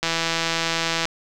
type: click train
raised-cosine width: 0.2 ms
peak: -5 dBFS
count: 170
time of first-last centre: 0.03-1.054 s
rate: 165 Hz
effects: none